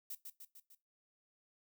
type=noise with echo; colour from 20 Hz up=violet; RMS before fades=-44 dBFS; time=0.1-0.15 s; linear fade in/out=5 ms; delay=150 ms; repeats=4; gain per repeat=-4 dB; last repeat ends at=0.75 s; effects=noise-tail reverb RT60 0.2 s tail -17 dB re dry